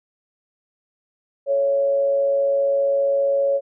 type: tone with frequency modulation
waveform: sine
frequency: 555 Hz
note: C#5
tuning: 2 cents sharp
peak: -16 dBFS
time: 1.46-3.61 s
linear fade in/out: 50 ms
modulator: 115 Hz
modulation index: 0.29
effects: none